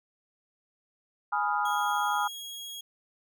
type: chord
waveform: sine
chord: F half-diminished seventh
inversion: first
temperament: equal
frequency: 830.6 / 987.8 / 1244.5 / 1396.9 Hz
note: Ab5 / Cb6 / Eb6 / F6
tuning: 0 / 0 / 0 / 0 cents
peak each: -29 / -32 / -31 / -32 dBFS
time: 1.32-2.28 s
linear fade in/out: 10 ms
type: tone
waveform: sawtooth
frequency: 3302 Hz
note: G#7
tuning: 11 cents flat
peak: -35 dBFS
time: 1.65-2.81 s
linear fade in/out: 5 ms
effects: none